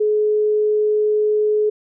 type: tone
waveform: sine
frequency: 424.2 Hz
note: G#4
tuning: 37 cents sharp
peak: -14 dBFS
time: 0-1.7 s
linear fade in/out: 10 ms
effects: none